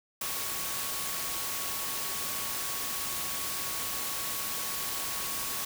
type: tone in noise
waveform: sine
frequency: 1111 Hz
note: C#6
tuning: 4 cents sharp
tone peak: -44 dBFS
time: 0.21-5.65 s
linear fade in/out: 5 ms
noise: white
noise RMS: -34 dBFS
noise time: 0.21-5.65 s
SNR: -13 dB
effects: none